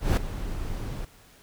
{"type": "noise with ADSR envelope", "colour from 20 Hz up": "brown", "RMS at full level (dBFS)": -17, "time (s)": [0, 1.05], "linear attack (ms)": 170, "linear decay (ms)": 7, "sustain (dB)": -15, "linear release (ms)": 6, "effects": ["pink hiss -55 dBFS RMS until 1.42 s"]}